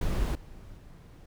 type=noise with level steps; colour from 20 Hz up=brown; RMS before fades=-28 / -47 / -49 dBFS; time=0.01-1.26 s; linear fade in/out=5 ms; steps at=0.35 / 0.77 s; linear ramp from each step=2 ms; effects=none